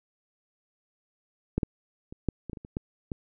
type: clicks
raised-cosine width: 3 ms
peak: -12 / -13 / -28 / -12 / -23 / -23 / -28 / -29 / -17 / -20 dBFS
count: 10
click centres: 1.58 / 1.632 / 2.125 / 2.287 / 2.497 / 2.532 / 2.572 / 2.649 / 2.769 / 3.118 s
effects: none